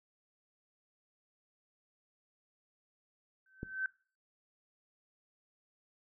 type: tone with exponential growth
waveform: sine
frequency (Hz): 1539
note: G6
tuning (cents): -32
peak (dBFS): -29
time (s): 3.46-3.86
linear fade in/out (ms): 2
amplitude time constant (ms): 85
type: click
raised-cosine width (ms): 3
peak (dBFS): -26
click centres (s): 3.631
effects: noise-tail reverb RT60 0.4 s tail -22 dB re dry